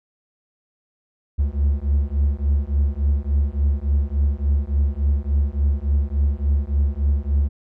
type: beating tone pair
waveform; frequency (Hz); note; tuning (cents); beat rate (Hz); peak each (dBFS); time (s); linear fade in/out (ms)
triangle; 69.3 / 72.8; C#2 / D2; 0 / -15; 3.5; -18; 1.38-7.49; 20
effects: none